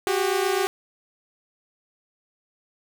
sawtooth tone pair together, 370 / 397.8 Hz, F#4 / G4, 0 / +25 cents, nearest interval minor second, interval 125 cents, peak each -20 dBFS, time 0.07-0.67 s, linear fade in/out 0 ms, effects none

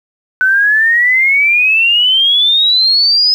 sine exponential sweep, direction up, 1500 to 5100 Hz, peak -7 dBFS, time 0.41-3.34 s, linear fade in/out 0 ms, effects 7-bit

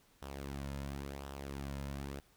sawtooth tone with flanger, 69.4 Hz, C#2, 3 cents sharp, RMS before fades -43 dBFS, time 0.22-2.2 s, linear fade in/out 0 ms, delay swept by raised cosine 0.44 to 2.64 ms, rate 0.94 Hz, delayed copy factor -0.55, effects pink hiss -68 dBFS RMS until 2.36 s

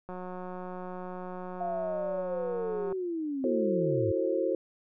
click train, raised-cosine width 1 ms, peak -27 dBFS, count 517, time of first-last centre 0.09-2.925 s, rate 182 Hz
sine linear sweep, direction down, 707 to 94.4 Hz, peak -30 dBFS, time 1.6-4.12 s, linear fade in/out 10 ms
sine chord, F# half-diminished seventh, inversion third, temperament just, 333 / 370 / 444 / 532.8 Hz, E4 / F#4 / A4 / C5, +18 / 0 / +16 / +31 cents, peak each -32 / -31 / -33 / -30 dBFS, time 3.44-4.55 s, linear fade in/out 2 ms
effects none

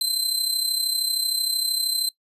sawtooth tone with amplitude modulation, 4090 Hz, C8, 40 cents flat, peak -16 dBFS, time 0.01-2.09 s, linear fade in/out 2 ms, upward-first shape sine, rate 33 Hz, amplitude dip 60%, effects noise-tail reverb RT60 0.1 s tail -21 dB re dry + resampled to 32000 Hz

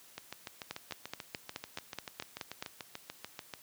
two click trains, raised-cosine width 0.2 ms, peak -23 / -20 dBFS, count 24 / 10, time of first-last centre 0.18-3.538 / 0.71-2.625 s, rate 6.85 / 4.7 Hz, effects white hiss -58 dBFS RMS until 3.62 s + high-pass 80 Hz 12 dB/octave

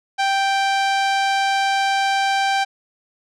sawtooth tone with low-pass filter, 784 Hz, G5, in tune, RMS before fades -19 dBFS, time 0.18-2.65 s, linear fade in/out 20 ms, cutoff 5300 Hz, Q 0.83, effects none

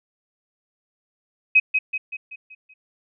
sine tone with echo, 2532 Hz, D#7, 30 cents sharp, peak -10 dBFS, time 1.55-1.6 s, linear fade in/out 10 ms, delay 190 ms, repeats 6, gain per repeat -6 dB, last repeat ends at 2.74 s, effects none

